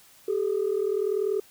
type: tone pair together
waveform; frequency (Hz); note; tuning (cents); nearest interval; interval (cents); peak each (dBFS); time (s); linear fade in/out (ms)
sine; 388.5 / 428.9; G4 / A4; -16 / -44; major second; 172; -25; 0.28-1.4; 5
effects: tanh soft clip ceiling -18 dBFS + white hiss -55 dBFS RMS until 1.5 s